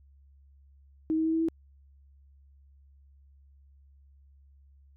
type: tone with pitch steps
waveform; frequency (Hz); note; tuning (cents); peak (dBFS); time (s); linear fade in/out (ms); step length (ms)
sine; 316.7 / 319.3 / 321.9 / 324.5 / 327.1; D#4 / D#4 / E4 / E4 / E4; +31 / +45 / -41 / -27 / -13; -24; 1.1-1.485; 0; 77
effects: added 69 Hz sine -55 dBFS peak until 4.96 s